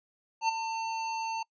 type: tone with ADSR envelope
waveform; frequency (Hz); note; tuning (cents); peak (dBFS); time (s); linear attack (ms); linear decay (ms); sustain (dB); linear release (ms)
square; 899; A5; +37; -23; 0.41-1.43; 77; 13; -9; 6
effects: noise-tail reverb RT60 0.1 s tail -25 dB re dry + resampled to 16000 Hz